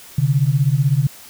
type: beating tone pair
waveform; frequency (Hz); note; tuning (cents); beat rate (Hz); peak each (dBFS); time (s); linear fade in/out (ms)
sine; 130.81 / 146.81; C3 / D3; 0 / 0; 16; -16; 0.18-1.07; 5
effects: white hiss -41 dBFS RMS until 1.29 s